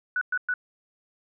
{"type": "tone bursts", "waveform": "sine", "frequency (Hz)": 1480, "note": "F#6", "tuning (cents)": 0, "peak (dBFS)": -23, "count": 3, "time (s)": [0.16, 0.539], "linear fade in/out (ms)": 2, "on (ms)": 53, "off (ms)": 110, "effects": []}